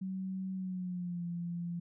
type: tone with pitch glide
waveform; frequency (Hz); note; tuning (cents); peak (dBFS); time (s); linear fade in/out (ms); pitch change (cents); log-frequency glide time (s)
sine; 189 to 172.32; F#3 to F3; +37 to -23; -35; 0.01-1.8; 10; -160; 0.54-1.25
effects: none